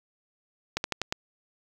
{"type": "slowing click train", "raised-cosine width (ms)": 0.2, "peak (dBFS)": -10, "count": 5, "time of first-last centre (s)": [0.77, 1.125], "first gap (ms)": 71, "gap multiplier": 1.15, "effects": ["7-bit"]}